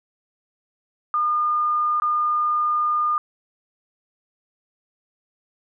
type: tone with dropouts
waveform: sine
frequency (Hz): 1214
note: D#6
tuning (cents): -43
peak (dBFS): -18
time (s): 1.14-3.18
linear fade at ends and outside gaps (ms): 1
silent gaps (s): 2-2.02
effects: none